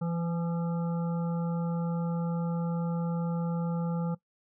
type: harmonic tone with a mistuned harmonic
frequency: 168.9 Hz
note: E3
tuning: 42 cents sharp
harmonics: 1 / 3 / 5 / 7 / 8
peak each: -28 / -39 / -43 / -48 / -49 dBFS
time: 0.01-4.15 s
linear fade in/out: 10 ms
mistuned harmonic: 7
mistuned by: +39 cents
effects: noise-tail reverb RT60 0.1 s tail -18 dB re dry